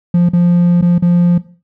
triangle tone with dropouts, 174.61 Hz, F3, in tune, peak -4 dBFS, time 0.14-1.38 s, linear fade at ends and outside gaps 5 ms, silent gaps 0.29-0.333 / 0.813-0.824 / 0.982-1.023 s, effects noise-tail reverb RT60 0.4 s tail -18 dB re dry + tanh soft clip ceiling -1 dBFS

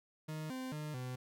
40% pulse tone with pitch steps, 155.3 / 258.6 / 151.5 / 126.7 Hz, D#3 / C4 / D#3 / B2, -3 / -20 / -46 / +45 cents, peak -39 dBFS, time 0.28-1.16 s, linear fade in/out 10 ms, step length 220 ms, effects none

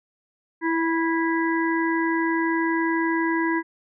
harmonic tone with a mistuned harmonic, 329.6 Hz, E4, in tune, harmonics 1 / 3 / 5 / 6, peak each -22 / -27 / -29 / -30 dBFS, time 0.61-3.63 s, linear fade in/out 50 ms, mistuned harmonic 3, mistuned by -17 cents, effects none

